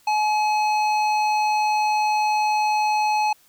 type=tone with hard clipping; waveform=sine; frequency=850 Hz; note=G#5; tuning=40 cents sharp; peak=-20 dBFS; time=0.07-3.33 s; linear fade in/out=5 ms; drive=12 dB; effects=white hiss -57 dBFS RMS until 3.48 s